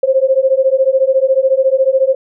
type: beating tone pair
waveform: sine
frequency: 523.3 / 537.3 Hz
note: C5 / C5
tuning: 0 / +46 cents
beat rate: 14 Hz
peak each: -12 dBFS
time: 0.03-2.15 s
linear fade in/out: 5 ms
effects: none